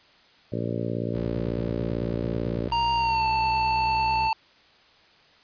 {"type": "harmonic tone", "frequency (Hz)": 58, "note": "A#1", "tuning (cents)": -8, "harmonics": [2, 3, 4, 5, 6, 7, 8, 9, 10], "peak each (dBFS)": [-31, -33, -34, -35, -36, -36, -37, -38, -38], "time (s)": [0.52, 2.68], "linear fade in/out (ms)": 5}
{"type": "tone with vibrato", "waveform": "25% pulse", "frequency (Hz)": 62.4, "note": "B1", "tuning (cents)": 19, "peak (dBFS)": -30, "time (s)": [1.12, 4.31], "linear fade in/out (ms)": 50, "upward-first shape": "sine", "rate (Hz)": 9.1, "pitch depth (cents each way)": 170}
{"type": "tone with pitch glide", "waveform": "square", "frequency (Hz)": [932.3, 889.2], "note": ["A#5", "A5"], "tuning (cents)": [0, 18], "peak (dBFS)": -22, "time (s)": [2.72, 4.33], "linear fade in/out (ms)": 2, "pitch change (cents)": -82, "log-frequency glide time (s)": [2.96, 3.26]}
{"effects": ["white hiss -56 dBFS RMS until 5.43 s", "resampled to 11025 Hz"]}